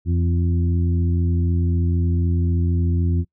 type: harmonic tone with a mistuned harmonic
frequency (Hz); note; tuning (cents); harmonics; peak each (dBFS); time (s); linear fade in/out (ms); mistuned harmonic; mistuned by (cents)
86.6; F2; -14; 1 / 2 / 3 / 4; -17 / -25 / -29 / -33; 0.05-3.25; 50; 2; -27
effects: noise-tail reverb RT60 0.1 s tail -25 dB re dry